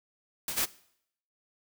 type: noise with exponential decay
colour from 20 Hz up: white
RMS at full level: -31 dBFS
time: 0.48-0.8 s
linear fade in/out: 2 ms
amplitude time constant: 68 ms
type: noise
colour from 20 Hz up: white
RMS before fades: -28 dBFS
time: 0.56-0.66 s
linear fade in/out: 20 ms
effects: noise-tail reverb RT60 0.7 s tail -21 dB re dry